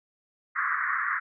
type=band-pass noise; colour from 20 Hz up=pink; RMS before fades=-28 dBFS; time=0.55-1.2 s; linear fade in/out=20 ms; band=1100 to 2000 Hz; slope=96 dB/octave; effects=none